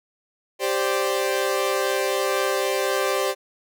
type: chord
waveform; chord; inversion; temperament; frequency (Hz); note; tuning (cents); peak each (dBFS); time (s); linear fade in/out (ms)
sawtooth; G suspended fourth; none; equal; 392 / 523.3 / 587.3; G4 / C5 / D5; 0 / 0 / 0; -21 / -21 / -23; 0.59-3.35; 50
effects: none